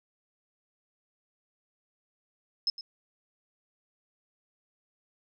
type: tone with echo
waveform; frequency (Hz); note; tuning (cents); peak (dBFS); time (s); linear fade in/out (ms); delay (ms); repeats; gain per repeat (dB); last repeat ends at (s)
sine; 5170; E8; -34; -24; 2.67-2.7; 2; 110; 1; -14; 2.81
effects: none